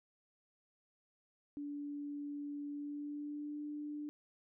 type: tone with pitch glide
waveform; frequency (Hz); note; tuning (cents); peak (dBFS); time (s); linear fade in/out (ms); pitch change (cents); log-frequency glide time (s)
sine; 289.2 to 296.1; D4 to D4; -27 to +14; -40; 1.57-4.09; 0; +41; 2.68-3.62
effects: none